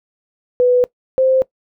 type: tone pair in turn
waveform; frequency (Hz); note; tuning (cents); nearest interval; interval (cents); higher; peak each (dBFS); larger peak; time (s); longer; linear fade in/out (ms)
sine; 495.5 / 523.1; B4 / C5; +6 / -1; minor second; 93; second; -9 / -10; first; 0.6-0.84 / 1.18-1.42; neither; 0
effects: noise-tail reverb RT60 0.1 s tail -21 dB re dry